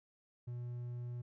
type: tone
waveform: triangle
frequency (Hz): 121.4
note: B2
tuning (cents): -29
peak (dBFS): -38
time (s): 0.47-1.22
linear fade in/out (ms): 10
effects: none